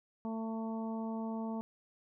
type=harmonic tone; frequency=223.5 Hz; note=A3; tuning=27 cents sharp; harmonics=1 / 2 / 3 / 4 / 5; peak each=-36 / -46 / -46 / -46 / -53 dBFS; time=0.25-1.61 s; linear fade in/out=0 ms; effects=none